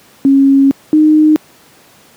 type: tone pair in turn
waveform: sine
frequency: 273.8 / 307.6 Hz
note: C#4 / D#4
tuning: -21 / -20 cents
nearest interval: major second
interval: 201 cents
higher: second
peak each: -4 dBFS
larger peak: neither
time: 0.25-0.71 / 0.93-1.36 s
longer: first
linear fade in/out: 0 ms
effects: pink hiss -44 dBFS RMS until 2.16 s + high-pass 150 Hz 12 dB/octave